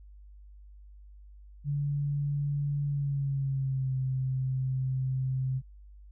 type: tone with pitch glide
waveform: sine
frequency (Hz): 143.6 to 130.92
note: D3 to C3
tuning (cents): -39 to +1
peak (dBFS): -27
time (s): 1.64-5.62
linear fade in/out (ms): 50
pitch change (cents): -160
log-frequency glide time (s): 2.85-3.95
effects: added 50 Hz sine -48 dBFS peak until 6.11 s